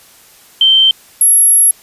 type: tone pair in turn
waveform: sine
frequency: 3120 / 11225 Hz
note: G7 / F9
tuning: -9 / +8 cents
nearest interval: octave + minor seventh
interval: 2217 cents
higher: second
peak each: -5 dBFS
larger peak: neither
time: 0.61-0.91 / 1.21-1.71 s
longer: second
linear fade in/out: 2 ms
effects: white hiss -43 dBFS RMS until 1.82 s + resampled to 32000 Hz